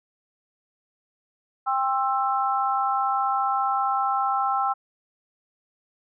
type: harmonic tone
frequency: 264.9 Hz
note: C4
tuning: 22 cents sharp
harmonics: 3 / 4 / 5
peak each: -24 / -28 / -25 dBFS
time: 1.66-4.74 s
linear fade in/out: 20 ms
effects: none